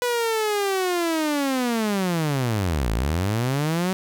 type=linear two-way sweep; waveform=sawtooth; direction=down then up; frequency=493.8 to 51.5 to 190.9 Hz; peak=-17 dBFS; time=0.02-3.93 s; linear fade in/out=0 ms; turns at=2.92 s; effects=none